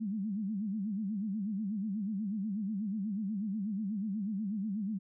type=tone with vibrato; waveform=sine; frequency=205.5 Hz; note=G#3; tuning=18 cents flat; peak=-32 dBFS; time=0-4.99 s; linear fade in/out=20 ms; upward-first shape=sine; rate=8.2 Hz; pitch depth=150 cents each way; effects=none